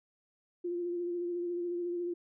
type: tone with vibrato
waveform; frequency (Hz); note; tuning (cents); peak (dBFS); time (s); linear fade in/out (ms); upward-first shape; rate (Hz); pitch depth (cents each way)
sine; 349.2; F4; 0; -32; 0.64-2.14; 10; sine; 14; 26
effects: none